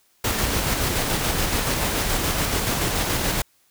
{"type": "noise with tremolo", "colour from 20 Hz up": "pink", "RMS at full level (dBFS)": -22, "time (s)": [0.24, 3.42], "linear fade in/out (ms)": 5, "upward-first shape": "square", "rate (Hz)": 7, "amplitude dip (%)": 25, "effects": ["white hiss -62 dBFS RMS until 3.7 s"]}